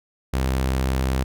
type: tone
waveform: sawtooth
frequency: 65.41 Hz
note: C2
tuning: in tune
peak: -16 dBFS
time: 0.33-1.24 s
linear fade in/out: 10 ms
effects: none